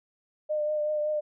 sine tone with vibrato, 604 Hz, D5, 48 cents sharp, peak -25 dBFS, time 0.49-1.21 s, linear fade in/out 20 ms, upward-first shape triangle, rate 5.3 Hz, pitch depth 25 cents each way, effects none

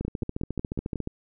two click trains, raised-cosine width 3 ms, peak -17 / -17 dBFS, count 16 / 6, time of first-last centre 0.01-1.074 / 0.05-0.957 s, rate 14.1 / 5.51 Hz, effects none

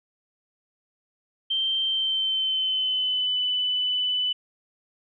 sine tone with pitch glide, 3136 to 2994 Hz, G7 to F#7, 0 to +20 cents, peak -22 dBFS, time 1.5-4.33 s, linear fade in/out 10 ms, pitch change -80 cents, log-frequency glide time 1.84-3.38 s, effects none

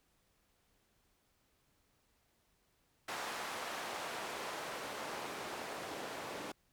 white noise with band-pass filter sweep, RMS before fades -43 dBFS, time 3.08-6.52 s, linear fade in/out 5 ms, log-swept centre 840 to 460 Hz, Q 0.76, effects pink hiss -75 dBFS RMS until 6.72 s

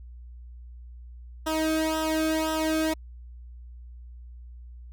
sawtooth tone with flanger, 316.1 Hz, D#4, 27 cents sharp, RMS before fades -26 dBFS, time 1.46-2.94 s, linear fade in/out 10 ms, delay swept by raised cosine 0.44 to 1.03 ms, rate 1.9 Hz, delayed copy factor -0.9, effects added 60 Hz sine -41 dBFS peak until 4.92 s

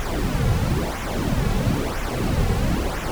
brown noise with flanger, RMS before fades -22 dBFS, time 0-3.11 s, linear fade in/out 0 ms, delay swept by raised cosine 0.22 to 3.32 ms, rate 1 Hz, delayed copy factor -0.65, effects none

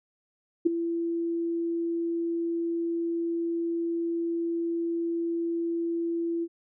sine tone with ADSR envelope, 336.5 Hz, E4, 36 cents sharp, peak -15 dBFS, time 0.65-6.48 s, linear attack 16 ms, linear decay 10 ms, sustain -11 dB, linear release 51 ms, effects none

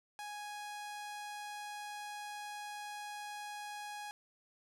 sawtooth tone with low-pass filter, 830.6 Hz, G#5, in tune, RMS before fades -45 dBFS, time 0.19-4.11 s, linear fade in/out 0 ms, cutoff 11000 Hz, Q 0.8, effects none

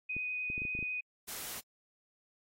sine tone with vibrato, 2495 Hz, D#7, 4 cents sharp, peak -34 dBFS, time 0.09-1.01 s, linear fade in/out 10 ms, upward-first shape sine, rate 10 Hz, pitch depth 9 cents each way
clicks, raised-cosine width 3 ms, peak -31 dBFS, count 8, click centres 0.166 / 0.501 / 0.579 / 0.619 / 0.652 / 0.751 / 0.79 / 0.827 s
white noise, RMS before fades -42 dBFS, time 1.27-1.61 s, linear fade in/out 20 ms
effects AAC 48 kbps

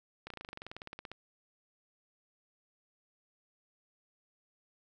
slowing click train, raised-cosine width 0.3 ms, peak -27 dBFS, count 19, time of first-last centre 0.27-1.116 s, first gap 33 ms, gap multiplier 1.04, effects none

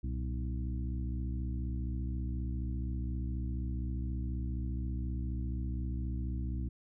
harmonic tone with a mistuned harmonic, 64.1 Hz, C2, 35 cents flat, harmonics 1 / 2 / 3 / 4 / 5, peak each -34 / -40 / -44 / -46 / -48 dBFS, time 0.03-6.69 s, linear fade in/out 10 ms, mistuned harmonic 2, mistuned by -130 cents, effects none

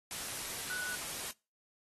sine tone in noise, 1480 Hz, F#6, in tune, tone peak -38 dBFS, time 0.7-0.95 s, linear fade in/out 0 ms, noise white, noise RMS -40 dBFS, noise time 0.11-1.31 s, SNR -1 dB, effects noise-tail reverb RT60 0.3 s tail -24 dB re dry + AAC 32 kbps

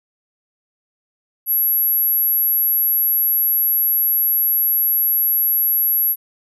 sine tone, 11620 Hz, F#9, 32 cents flat, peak -14 dBFS, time 1.46-6.16 s, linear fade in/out 50 ms, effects none

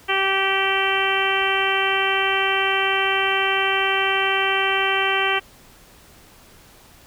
harmonic tone, 387.9 Hz, G4, 18 cents flat, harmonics 1 / 2 / 3 / 4 / 5 / 6 / 7 / 8, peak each -26 / -26 / -26 / -26 / -26 / -26 / -26 / -26 dBFS, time 0.08-5.4 s, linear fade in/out 20 ms, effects pink hiss -49 dBFS RMS until 7.06 s

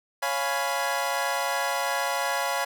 25% pulse chord, C# dominant seventh, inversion none, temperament equal with one note detuned, 554.4 / 698.5 / 833 / 987.8 Hz, C#5 / E#5 / G#5 / B5, 0 / 0 / +5 / 0 cents, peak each -27 dBFS, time 0.22-2.65 s, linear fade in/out 10 ms, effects none

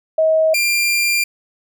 sine / sawtooth tone pair in turn, 636 / 2385 Hz, D#5 / D7, +38 / +26 cents, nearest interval octave + major seventh, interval 2288 cents, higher second, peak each -11 dBFS, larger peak neither, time 0.18-0.54 / 0.54-1.24 s, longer second, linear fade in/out 5 ms, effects none

